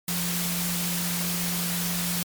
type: tone in noise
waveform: sine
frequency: 174.61 Hz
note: F3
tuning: in tune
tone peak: -29 dBFS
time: 0.08-2.23 s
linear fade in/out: 2 ms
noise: white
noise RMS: -29 dBFS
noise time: 0.08-2.23 s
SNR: -3 dB
effects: MP3 96 kbps